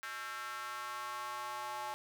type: tone with high-pass filter sweep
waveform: square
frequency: 122 Hz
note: B2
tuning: 21 cents flat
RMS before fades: -42 dBFS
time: 0.03-1.94 s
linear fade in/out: 0 ms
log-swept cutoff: 1500 to 880 Hz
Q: 3.6
effects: none